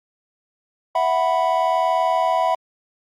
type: chord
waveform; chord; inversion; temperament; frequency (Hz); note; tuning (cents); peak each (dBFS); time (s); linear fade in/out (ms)
triangle; E suspended second; none; equal; 659.3 / 740 / 987.8; E5 / F#5 / B5; 0 / 0 / 0; -19; 0.95-2.55; 5
effects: Opus 48 kbps

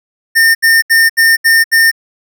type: tone bursts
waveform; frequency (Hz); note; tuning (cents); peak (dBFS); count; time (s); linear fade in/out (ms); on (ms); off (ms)
square; 1815; A#6; -47; -6; 6; 0.35-1.915; 20; 200; 73
effects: none

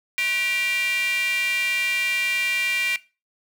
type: tone with high-pass filter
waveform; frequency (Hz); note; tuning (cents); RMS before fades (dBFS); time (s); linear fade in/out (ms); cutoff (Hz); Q
square; 214.7; A3; -42; -23; 0.18-2.96; 0; 2300; 7.8
effects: noise-tail reverb RT60 0.3 s tail -20 dB re dry

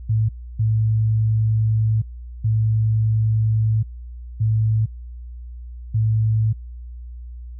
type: tone bursts at uneven times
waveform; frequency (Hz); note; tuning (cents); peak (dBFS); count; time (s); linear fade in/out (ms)
sine; 110; A2; 0; -15; 5; 0.09-0.29 / 0.59-2.02 / 2.44-3.83 / 4.4-4.86 / 5.94-6.53; 10
effects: added 60 Hz sine -32 dBFS peak until 7.59 s

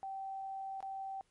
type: tone with dropouts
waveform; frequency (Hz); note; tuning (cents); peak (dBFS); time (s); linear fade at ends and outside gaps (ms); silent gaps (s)
sine; 775; G5; -20; -39; 0.03-1.21; 0; 0.805-0.827
effects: pink hiss -75 dBFS RMS until 1.3 s + MP3 48 kbps

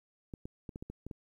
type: clicks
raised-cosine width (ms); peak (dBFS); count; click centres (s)
3; -29; 8; 0.338 / 0.455 / 0.692 / 0.759 / 0.825 / 0.9 / 1.066 / 1.112
effects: 11-bit

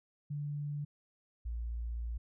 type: tone pair in turn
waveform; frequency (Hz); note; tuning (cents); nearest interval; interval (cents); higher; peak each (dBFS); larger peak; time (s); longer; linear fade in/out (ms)
sine; 146 / 57.94; D3 / A#1; -10 / -10; octave + major third; 1600; first; -35 / -35; neither; 0.3-0.85 / 1.45-2.18; second; 10
effects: none

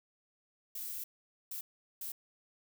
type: noise bursts at uneven times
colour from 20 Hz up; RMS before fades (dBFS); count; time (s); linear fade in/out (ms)
violet; -41; 3; 0.75-1.04 / 1.51-1.61 / 2.01-2.12; 5
effects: none

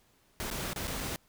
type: noise with dropouts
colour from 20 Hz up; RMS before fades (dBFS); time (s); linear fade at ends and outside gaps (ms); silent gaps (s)
pink; -36; 0.4-1.16; 0; 0.502-0.512 / 0.732-0.761 / 0.872-0.878 / 1.004-1.007
effects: pink hiss -67 dBFS RMS until 1.28 s

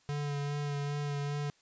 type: tone with vibrato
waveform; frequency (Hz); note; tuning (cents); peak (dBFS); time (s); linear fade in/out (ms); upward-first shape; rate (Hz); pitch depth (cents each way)
square; 144.4; D3; -29; -33; 0.09-1.5; 0; sine; 2.5; 19
effects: white hiss -67 dBFS RMS until 1.61 s + resampled to 16000 Hz

